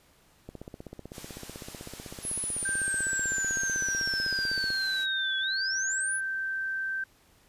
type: click train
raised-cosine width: 2 ms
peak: -27 dBFS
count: 68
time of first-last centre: 0.49-4.704 s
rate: 15.9 Hz
type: low-pass noise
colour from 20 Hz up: white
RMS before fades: -47 dBFS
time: 1.11-5.07 s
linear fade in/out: 50 ms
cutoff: 10000 Hz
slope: 12 dB/octave
type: exponential two-way sweep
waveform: sine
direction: down then up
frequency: 10880 to 3362 to 10880 Hz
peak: -30 dBFS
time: 2.22-6.21 s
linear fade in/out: 50 ms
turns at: 5.39 s
type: tone with pitch glide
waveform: sine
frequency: 1568 to 1558.1 Hz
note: G6 to G6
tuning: 0 to -11 cents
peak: -29 dBFS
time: 2.65-7.04 s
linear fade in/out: 5 ms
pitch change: -11 cents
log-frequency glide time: 4.26-4.8 s
effects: pink hiss -62 dBFS RMS until 7.48 s + resampled to 32000 Hz